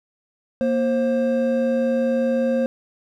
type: tone pair together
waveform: triangle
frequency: 235.1 / 530 Hz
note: A#3 / C5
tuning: +15 / +22 cents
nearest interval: octave + major second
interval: 1407 cents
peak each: -19 / -18 dBFS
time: 0.61-2.66 s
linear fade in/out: 0 ms
effects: none